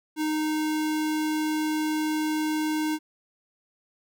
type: tone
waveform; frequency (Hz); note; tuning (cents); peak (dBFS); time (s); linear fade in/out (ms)
square; 308.9; D#4; -12; -25; 0.16-2.99; 50
effects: none